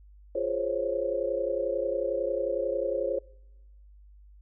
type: chord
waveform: sine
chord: Db major seventh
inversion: first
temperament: equal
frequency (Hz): 349.2 / 415.3 / 523.3 / 554.4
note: F4 / Ab4 / C5 / Db5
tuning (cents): 0 / 0 / 0 / 0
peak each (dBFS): -35 / -34 / -30 / -30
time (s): 0.35-3.19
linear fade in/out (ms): 5
effects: noise-tail reverb RT60 1.0 s tail -25 dB re dry + added 50 Hz sine -50 dBFS peak until 4.41 s